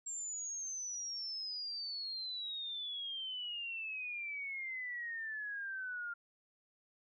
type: exponential sweep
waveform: sine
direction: down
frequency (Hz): 7459 to 1396.9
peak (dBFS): -39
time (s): 0.06-6.14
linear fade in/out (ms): 10
effects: none